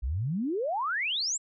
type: exponential sweep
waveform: sine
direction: up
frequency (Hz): 55 to 7902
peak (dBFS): -27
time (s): 0.02-1.38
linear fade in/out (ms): 20
effects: none